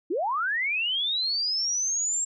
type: linear sweep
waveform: sine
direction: up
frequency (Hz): 290.6 to 7550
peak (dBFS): -24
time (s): 0.1-2.25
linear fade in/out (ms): 10
effects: none